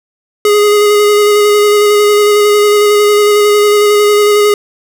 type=tone with vibrato; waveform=square; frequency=415.3 Hz; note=G#4; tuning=in tune; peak=-6 dBFS; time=0.45-4.54 s; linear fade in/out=2 ms; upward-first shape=square; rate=11 Hz; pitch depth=13 cents each way; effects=none